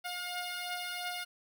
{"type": "beating tone pair", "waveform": "10% pulse", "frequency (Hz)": [713, 715.9], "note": ["F5", "F5"], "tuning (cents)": [36, 43], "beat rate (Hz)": 2.9, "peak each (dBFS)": [-29, -34], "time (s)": [0.04, 1.25], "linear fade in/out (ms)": 20, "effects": []}